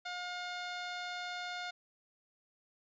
harmonic tone, 715 Hz, F5, 41 cents sharp, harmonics 1 / 2 / 3 / 4 / 5 / 6 / 7 / 8 / 9 / 10, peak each -43 / -43 / -47 / -54 / -47 / -50 / -56 / -62 / -62 / -65 dBFS, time 0.05-1.71 s, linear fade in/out 10 ms, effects none

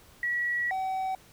sine / triangle tone pair in turn, 1929 / 759.4 Hz, B6 / F#5, -41 / +45 cents, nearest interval octave + major third, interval 1614 cents, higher first, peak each -26 dBFS, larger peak neither, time 0.23-0.71 / 0.71-1.15 s, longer first, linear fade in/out 2 ms, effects pink hiss -56 dBFS RMS until 1.32 s

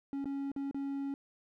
triangle tone with dropouts, 277.2 Hz, C#4, in tune, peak -32 dBFS, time 0.13-1.14 s, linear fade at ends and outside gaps 1 ms, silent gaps 0.244-0.256 / 0.517-0.562 / 0.712-0.745 s, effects none

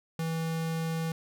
square tone, 163 Hz, E3, 19 cents flat, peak -30 dBFS, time 0.19-1.12 s, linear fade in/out 2 ms, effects none

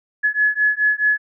sine beating tone pair, 1699 / 1703.7 Hz, G#6 / G#6, +39 / +44 cents, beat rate 4.7 Hz, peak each -18 dBFS, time 0.23-1.18 s, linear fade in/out 20 ms, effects none

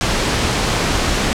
pink noise, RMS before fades -17 dBFS, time 0.01-1.33 s, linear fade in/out 0 ms, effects low-pass 7000 Hz 12 dB/octave

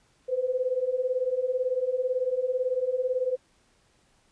sine beating tone pair, 496.1 / 514.1 Hz, B4 / C5, +8 / -31 cents, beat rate 18 Hz, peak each -29 / -26 dBFS, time 0.28-3.37 s, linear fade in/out 20 ms, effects pink hiss -65 dBFS RMS until 4.31 s + resampled to 22050 Hz

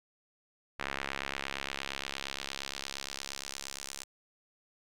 sawtooth tone with band-pass filter sweep, 68.6 Hz, C#2, 17 cents flat, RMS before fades -40 dBFS, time 0.79-4.04 s, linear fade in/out 10 ms, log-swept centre 1900 to 7100 Hz, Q 1.2, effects none

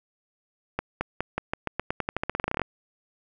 accelerating click train, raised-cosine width 0.5 ms, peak -11 dBFS, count 22, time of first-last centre 0.79-2.617 s, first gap 220 ms, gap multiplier 0.89, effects none

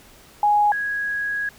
sine tone pair in turn, 830.6 / 1657.4 Hz, G#5 / G#6, 0 / -4 cents, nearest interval octave, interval 1196 cents, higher second, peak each -14 / -22 dBFS, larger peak first, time 0.43-0.72 / 0.72-1.49 s, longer second, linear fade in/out 2 ms, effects pink hiss -49 dBFS RMS until 1.58 s

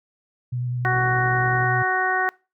sine tone with vibrato, 123.47 Hz, B2, in tune, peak -23 dBFS, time 0.52-1.83 s, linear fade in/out 10 ms, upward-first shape square, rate 10 Hz, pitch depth 14 cents each way
harmonic tone, 372.3 Hz, F#4, 11 cents sharp, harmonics 1 / 2 / 3 / 4 / 5, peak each -29 / -24 / -27 / -24 / -25 dBFS, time 0.85-2.29 s, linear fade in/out 0 ms
click train, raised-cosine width 2 ms, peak -25 dBFS, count 40, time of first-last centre 0.93-1.643 s, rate 54.7 Hz
effects noise-tail reverb RT60 0.3 s tail -24 dB re dry

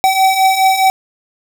square beating tone pair, 761 / 765.8 Hz, F#5 / G5, +48 / -41 cents, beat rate 4.8 Hz, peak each -16 / -11 dBFS, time 0.04-0.9 s, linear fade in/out 0 ms, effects none

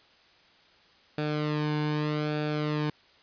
sawtooth tone with flanger, 150.8 Hz, D3, 46 cents sharp, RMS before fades -29 dBFS, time 1.18-2.9 s, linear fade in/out 2 ms, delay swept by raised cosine 0.98 to 1.57 ms, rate 0.82 Hz, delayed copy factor -0.7, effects white hiss -59 dBFS RMS until 3.22 s + resampled to 11025 Hz

